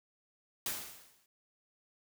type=noise with exponential decay; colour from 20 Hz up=white; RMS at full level=-34 dBFS; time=0.66-1.26 s; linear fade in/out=2 ms; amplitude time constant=130 ms; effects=none